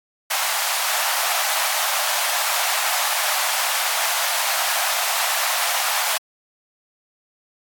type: high-pass noise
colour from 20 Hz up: pink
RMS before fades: -22 dBFS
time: 0.3-6.18 s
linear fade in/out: 10 ms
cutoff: 650 Hz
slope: 48 dB/octave
effects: AAC 64 kbps